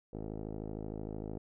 10% pulse tone with low-pass filter, 53.2 Hz, G#1, 42 cents sharp, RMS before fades -41 dBFS, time 0.13-1.38 s, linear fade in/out 5 ms, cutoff 510 Hz, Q 5.5, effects none

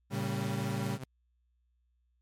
35% pulse chord, G diminished, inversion first, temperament equal with one note detuned, 113.75 / 138.59 / 196 Hz, Bb2 / Db3 / G3, -42 / 0 / 0 cents, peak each -34 dBFS, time 0.1-0.99 s, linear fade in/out 50 ms
sawtooth tone with exponential growth, 130.1 Hz, C3, 9 cents flat, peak -32 dBFS, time 0.9-1.04 s, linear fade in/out 2 ms, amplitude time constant 30 ms
effects added 60 Hz sine -70 dBFS peak until 2.21 s + MP3 64 kbps

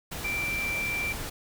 sine tone in noise, 2349 Hz, D7, in tune, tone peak -28 dBFS, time 0.24-1.13 s, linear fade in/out 10 ms, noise pink, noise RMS -36 dBFS, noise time 0.11-1.3 s, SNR +5 dB, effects none

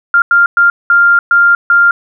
sine tone bursts at uneven times, 1396.9 Hz, F6, in tune, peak -4 dBFS, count 6, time 0.14-0.22 / 0.31-0.46 / 0.57-0.7 / 0.9-1.19 / 1.31-1.55 / 1.7-1.91 s, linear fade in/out 2 ms, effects none

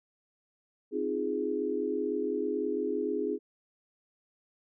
sine chord, F minor seventh, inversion second, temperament equal, 261.6 / 311.1 / 349.2 / 415.3 Hz, C4 / Eb4 / F4 / Ab4, 0 / 0 / 0 / 0 cents, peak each -36 / -35 / -36 / -31 dBFS, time 0.91-3.39 s, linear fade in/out 50 ms, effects none

